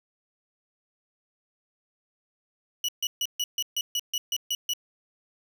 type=tone bursts; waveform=30% pulse; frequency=2934 Hz; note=F#7; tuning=15 cents flat; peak=-22 dBFS; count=11; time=2.84-4.735 s; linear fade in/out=2 ms; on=45 ms; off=140 ms; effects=none